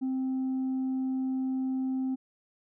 sine tone with tanh clipping, 261.6 Hz, C4, in tune, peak -28 dBFS, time 0.01-2.16 s, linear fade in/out 20 ms, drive 1 dB, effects none

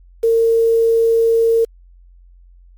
sine tone with quantisation, 456.6 Hz, A#4, 36 cents flat, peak -10 dBFS, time 0.23-1.65 s, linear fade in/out 10 ms, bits 6, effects added 44 Hz sine -42 dBFS peak until 2.77 s + MP3 96 kbps

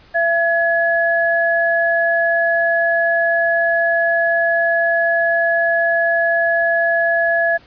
sine tone pair together, 674 / 1691.5 Hz, E5 / G#6, +38 / +31 cents, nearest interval octave + major third, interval 1593 cents, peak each -16 dBFS, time 0.14-7.58 s, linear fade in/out 20 ms, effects pink hiss -48 dBFS RMS until 7.66 s + resampled to 11025 Hz

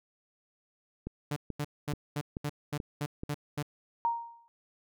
click train, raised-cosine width 3 ms, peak -23 dBFS, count 6, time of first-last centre 1.07-3.235 s, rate 2.31 Hz
sawtooth tone bursts, 146.83 Hz, D3, in tune, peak -27 dBFS, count 9, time 1.31-3.627 s, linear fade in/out 5 ms, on 53 ms, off 230 ms
sine tone with exponential decay, 932.3 Hz, A#5, in tune, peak -23 dBFS, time 4.05-4.48 s, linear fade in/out 0 ms, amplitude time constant 92 ms
effects none

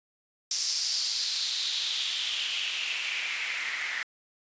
white noise with band-pass filter sweep, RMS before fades -31 dBFS, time 0.51-4.03 s, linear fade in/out 2 ms, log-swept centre 5500 to 1900 Hz, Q 4.2, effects resampled to 16000 Hz

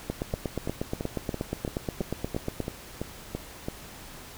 two click trains, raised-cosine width 2 ms, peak -17 / -15 dBFS, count 11 / 22, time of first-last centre 0.34-3.684 / 0.1-2.603 s, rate 2.99 / 8.39 Hz, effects pink hiss -45 dBFS RMS until 4.37 s

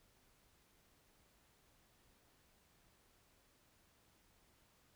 silence, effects pink hiss -72 dBFS RMS until 4.95 s

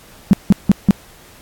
sine tone bursts, 197.2 Hz, G3, 11 cents sharp, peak -4 dBFS, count 4, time 0.31-0.908 s, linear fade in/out 0 ms, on 22 ms, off 170 ms, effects pink hiss -44 dBFS RMS until 1.41 s + AAC 64 kbps

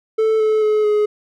triangle tone with pitch steps, 440 / 433.4 / 427 / 420.6 Hz, A4 / A4 / G#4 / G#4, 0 / -26 / +48 / +22 cents, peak -11 dBFS, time 0.18-1.06 s, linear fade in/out 10 ms, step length 220 ms, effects none

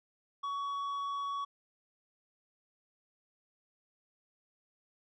triangle tone with tanh clipping, 1124 Hz, C#6, 24 cents sharp, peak -35 dBFS, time 0.43-1.45 s, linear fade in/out 10 ms, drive 10 dB, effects none

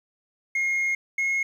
sine tone pair in turn, 2144 / 2163 Hz, C7 / C#7, +42 / -43 cents, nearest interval unison, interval 15 cents, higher second, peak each -19 dBFS, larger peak neither, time 0.55-0.95 / 1.18-1.43 s, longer first, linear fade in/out 5 ms, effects tanh soft clip ceiling -21 dBFS + 9-bit

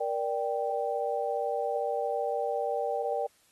sine chord, G minor, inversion first, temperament just, 470.4 / 588 / 784 Hz, Bb4 / D5 / G5, +16 / +2 / 0 cents, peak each -32 dBFS, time 0-3.27 s, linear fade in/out 10 ms, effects white hiss -65 dBFS RMS until 3.51 s + AAC 32 kbps

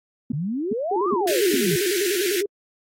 sine tone bursts, 237 Hz, A#3, 29 cents sharp, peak -20 dBFS, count 4, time 0.3-1.554 s, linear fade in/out 5 ms, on 21 ms, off 390 ms
sine exponential two-way sweep, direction up then down, 133.3 to 1247 to 145.3 Hz, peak -23 dBFS, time 0.33-1.76 s, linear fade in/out 5 ms, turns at 1.09 s
sine tone with vibrato, 380 Hz, F#4, 46 cents sharp, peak -21 dBFS, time 0.91-2.46 s, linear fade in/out 5 ms, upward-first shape square, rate 10 Hz, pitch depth 120 cents each way
pink high-pass noise, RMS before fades -28 dBFS, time 1.27-2.41 s, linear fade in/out 5 ms, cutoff 1500 Hz, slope 96 dB/octave
effects AAC 48 kbps

